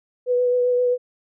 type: tone with vibrato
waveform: sine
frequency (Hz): 493.9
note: B4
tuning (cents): 0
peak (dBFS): -16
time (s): 0.26-0.98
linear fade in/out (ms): 50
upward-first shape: triangle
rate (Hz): 7.6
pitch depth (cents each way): 18
effects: none